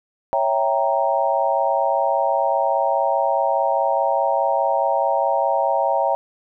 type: chord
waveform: sine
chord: C# diminished seventh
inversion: none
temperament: equal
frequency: 554.4 / 659.3 / 784 / 932.3 Hz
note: C#5 / E5 / G5 / Bb5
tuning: 0 / 0 / 0 / 0 cents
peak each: -22 dBFS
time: 0.33-6.15 s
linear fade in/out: 0 ms
effects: none